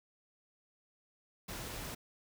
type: noise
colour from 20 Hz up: pink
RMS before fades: -43 dBFS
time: 1.48-1.95 s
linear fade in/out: 10 ms
effects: none